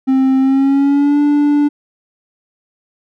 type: tone with pitch glide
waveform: triangle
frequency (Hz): 264.4 to 291.7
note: C4 to D4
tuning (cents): +18 to -12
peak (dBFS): -7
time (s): 0.07-1.69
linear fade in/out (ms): 20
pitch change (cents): +170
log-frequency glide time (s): 0.39-1.2
effects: none